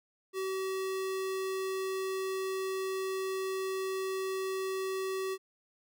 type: tone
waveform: square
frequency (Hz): 381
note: G4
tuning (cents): -49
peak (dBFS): -33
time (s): 0.33-5.38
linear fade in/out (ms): 50
effects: none

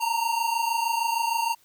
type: tone pair together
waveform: square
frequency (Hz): 905.8 / 932.3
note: A#5 / A#5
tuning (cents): -50 / 0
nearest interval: unison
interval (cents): 50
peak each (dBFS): -28 / -26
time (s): 0-1.55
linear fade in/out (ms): 20
effects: white hiss -61 dBFS RMS until 1.64 s

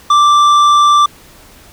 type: tone with tanh clipping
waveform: sine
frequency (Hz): 1174.7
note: D6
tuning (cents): 0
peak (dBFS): -7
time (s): 0.1-1.06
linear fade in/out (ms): 5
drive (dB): 10
effects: pink hiss -41 dBFS RMS until 1.72 s

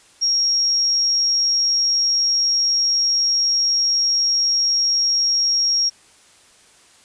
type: tone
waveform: sine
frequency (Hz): 5588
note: F8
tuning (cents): 0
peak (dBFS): -15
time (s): 0.21-5.9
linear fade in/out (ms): 20
effects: white hiss -51 dBFS RMS until 7.04 s + resampled to 22050 Hz

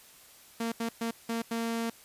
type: tone bursts at uneven times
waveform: sawtooth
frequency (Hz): 229.8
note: A#3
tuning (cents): -25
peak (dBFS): -26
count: 5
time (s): 0.6-0.72 / 0.8-0.89 / 1.01-1.11 / 1.29-1.42 / 1.51-1.9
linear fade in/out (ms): 5
effects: white hiss -55 dBFS RMS until 2.04 s + resampled to 32000 Hz

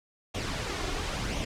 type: noise with flanger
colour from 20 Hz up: pink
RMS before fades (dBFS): -32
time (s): 0.34-1.45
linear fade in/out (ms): 10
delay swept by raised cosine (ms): 0.32 to 2.92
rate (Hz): 0.96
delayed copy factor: +0.5
effects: low-pass 6000 Hz 12 dB/octave

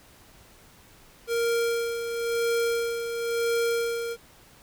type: tone with tremolo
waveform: square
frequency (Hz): 466.2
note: A#4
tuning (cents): 0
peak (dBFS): -23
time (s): 1.27-4.17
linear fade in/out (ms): 50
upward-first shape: sine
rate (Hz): 0.97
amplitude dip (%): 55
effects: pink hiss -54 dBFS RMS until 4.62 s

